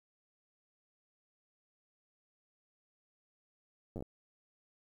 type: slowing click train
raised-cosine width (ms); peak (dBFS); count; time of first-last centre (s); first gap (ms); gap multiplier
2; -29; 6; 3.96-4.024; 9; 1.18
effects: 11-bit

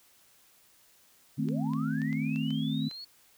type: linear sweep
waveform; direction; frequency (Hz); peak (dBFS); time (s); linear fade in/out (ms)
sine; up; 107.3 to 4435; -40; 1.37-3.05; 10
type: chord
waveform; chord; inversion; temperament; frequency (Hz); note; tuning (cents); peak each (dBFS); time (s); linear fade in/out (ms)
sine; A diminished; second; equal; 155.56 / 220 / 261.6; Eb3 / A3 / C4; 0 / 0 / 0; -32; 1.38-2.89; 10
type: clicks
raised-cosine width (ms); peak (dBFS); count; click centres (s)
0.2; -30; 7; 1.487 / 1.735 / 2.018 / 2.129 / 2.36 / 2.506 / 2.912
effects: white hiss -62 dBFS RMS until 3.37 s

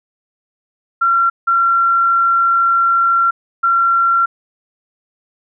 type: tone bursts at uneven times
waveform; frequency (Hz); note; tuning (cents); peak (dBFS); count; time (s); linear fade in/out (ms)
sine; 1367; F6; -37; -10; 3; 1.01-1.3 / 1.47-3.31 / 3.63-4.26; 10
effects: none

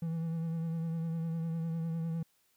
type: tone with vibrato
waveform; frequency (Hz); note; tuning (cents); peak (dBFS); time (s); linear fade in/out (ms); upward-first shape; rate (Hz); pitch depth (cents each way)
triangle; 164.4; E3; -4; -30; 0.02-2.23; 5; triangle; 9.9; 38
effects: white hiss -72 dBFS RMS until 2.56 s

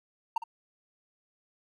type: tone with echo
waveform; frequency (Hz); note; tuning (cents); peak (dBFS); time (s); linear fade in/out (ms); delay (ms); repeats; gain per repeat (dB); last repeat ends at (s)
triangle; 914; A#5; -34; -22; 0.36-0.38; 5; 59; 1; -12; 0.439
effects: none

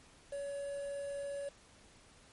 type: tone with quantisation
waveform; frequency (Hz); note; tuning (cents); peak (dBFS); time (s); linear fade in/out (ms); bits
triangle; 564; C#5; +30; -36; 0.32-1.49; 5; 9
effects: pink hiss -61 dBFS RMS until 2.32 s + MP3 48 kbps

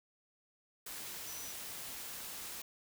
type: tone in noise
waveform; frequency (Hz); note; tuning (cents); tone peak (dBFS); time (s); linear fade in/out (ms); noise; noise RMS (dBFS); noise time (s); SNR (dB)
sine; 5920; F#8; 0; -48; 1.27-1.52; 5; white; -45; 0.86-2.62; -6
effects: none

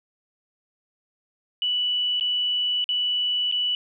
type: tone with dropouts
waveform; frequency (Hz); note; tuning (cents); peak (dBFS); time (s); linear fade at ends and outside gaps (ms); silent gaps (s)
sine; 2960; F#7; 0; -21; 1.62-3.75; 1; 2.198-2.209 / 2.842-2.89 / 3.514-3.523
effects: none

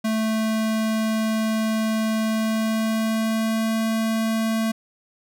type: tone with pitch glide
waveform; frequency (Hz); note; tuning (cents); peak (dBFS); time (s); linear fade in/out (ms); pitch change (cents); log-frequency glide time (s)
square; 220 to 222.9; A3 to A3; 0 to +23; -21; 0.04-4.72; 10; +23; 2.23-3.77
effects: none

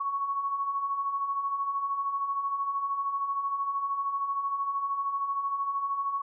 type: beating tone pair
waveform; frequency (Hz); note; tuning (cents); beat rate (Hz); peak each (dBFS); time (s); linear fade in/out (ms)
sine; 1100 / 1113; C#6 / C#6; -14 / +7; 13; -37 / -28; 0-6.22; 10
effects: none

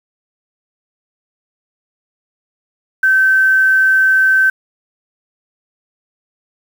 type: tone with quantisation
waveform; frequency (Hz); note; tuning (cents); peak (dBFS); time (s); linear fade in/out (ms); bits
sine; 1543; G6; -28; -8; 3.03-4.5; 5; 6
effects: none

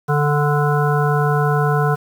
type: harmonic tone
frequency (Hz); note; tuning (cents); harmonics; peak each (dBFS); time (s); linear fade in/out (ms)
146.83; D3; 0; 1 / 3 / 5 / 7 / 9 / 10; -16 / -21 / -23 / -24 / -26 / -26; 0.08-1.96; 20
effects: 7-bit

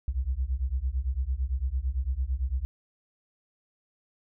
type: beating tone pair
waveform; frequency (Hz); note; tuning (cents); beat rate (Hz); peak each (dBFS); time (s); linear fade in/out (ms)
sine; 60.5 / 69.4; B1 / C#2; -35 / +3; 8.9; -29; 0.08-2.65; 0
effects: none

